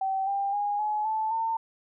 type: tone with pitch steps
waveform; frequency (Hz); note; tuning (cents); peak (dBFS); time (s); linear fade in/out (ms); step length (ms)
sine; 770 / 794.9 / 820.5 / 847 / 874.3 / 902.6; G5 / G5 / G#5 / G#5 / A5 / A5; -31 / +24 / -21 / +34 / -11 / +44; -25; 0.01-1.57; 5; 260
effects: none